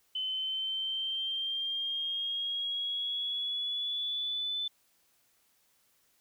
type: exponential sweep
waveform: sine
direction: up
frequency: 3042 to 3520 Hz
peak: -31 dBFS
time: 0.15-4.68 s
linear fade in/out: 5 ms
effects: white hiss -70 dBFS RMS until 6.2 s